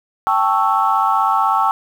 sine chord, A dominant seventh, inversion third, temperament equal, 784 / 880 / 1108.7 / 1318.5 Hz, G5 / A5 / C#6 / E6, 0 / 0 / 0 / 0 cents, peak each -18 dBFS, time 0.27-1.71 s, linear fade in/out 0 ms, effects tanh soft clip ceiling -3 dBFS + 7-bit

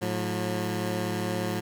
15% pulse tone pair together, 108.6 / 180.23 Hz, A2 / F#3, -22 / -45 cents, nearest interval major sixth, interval 877 cents, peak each -24 dBFS, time 0.01-1.61 s, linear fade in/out 20 ms, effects none

